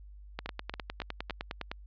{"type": "two click trains", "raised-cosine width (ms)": 0.3, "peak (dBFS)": [-20, -19], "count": [4, 14], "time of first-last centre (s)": [[0.46, 1.298], [0.39, 1.715]], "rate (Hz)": [3.58, 9.81], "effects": ["added 50 Hz sine -47 dBFS peak until 1.86 s", "resampled to 11025 Hz"]}